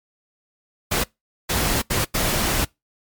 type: noise bursts at uneven times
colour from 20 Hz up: pink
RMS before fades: -21 dBFS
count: 4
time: 0.91-1.04 / 1.49-1.82 / 1.9-2.05 / 2.14-2.65 s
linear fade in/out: 10 ms
effects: noise-tail reverb RT60 0.2 s tail -25 dB re dry + MP3 96 kbps